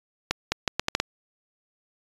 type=accelerating click train; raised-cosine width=0.2 ms; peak=-5 dBFS; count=7; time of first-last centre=0.31-1 s; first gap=210 ms; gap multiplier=0.75; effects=resampled to 24000 Hz